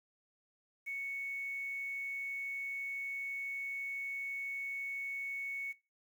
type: tone with quantisation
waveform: sine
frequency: 2217 Hz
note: C#7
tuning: in tune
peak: -37 dBFS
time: 0.86-5.73 s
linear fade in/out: 20 ms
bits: 10
effects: noise-tail reverb RT60 0.3 s tail -20 dB re dry